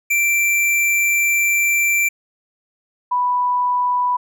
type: tone pair in turn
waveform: square / sine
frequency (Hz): 2349 / 987.6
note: D7 / B5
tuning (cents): 0 / 0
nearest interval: octave + minor third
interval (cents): 1500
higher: first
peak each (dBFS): -15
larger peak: neither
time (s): 0.1-2.09 / 3.11-4.17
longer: first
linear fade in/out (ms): 10
effects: none